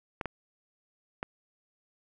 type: clicks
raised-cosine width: 0.5 ms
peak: -18 dBFS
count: 3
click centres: 0.212 / 0.257 / 1.229 s
effects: none